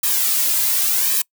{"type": "noise with flanger", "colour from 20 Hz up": "blue", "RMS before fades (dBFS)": -18, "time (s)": [0.03, 1.22], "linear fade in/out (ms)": 5, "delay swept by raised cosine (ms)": [1.4, 2.7], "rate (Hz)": 0.9, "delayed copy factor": -1, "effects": ["noise-tail reverb RT60 0.1 s tail -25 dB re dry"]}